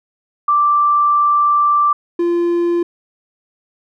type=tone pair in turn; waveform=sine / triangle; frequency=1174 / 344.8 Hz; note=D6 / F4; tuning=-1 / -22 cents; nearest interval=octave + major sixth; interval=2121 cents; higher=first; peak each=-10 / -11 dBFS; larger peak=first; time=0.48-1.93 / 2.19-2.83 s; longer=first; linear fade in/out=5 ms; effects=none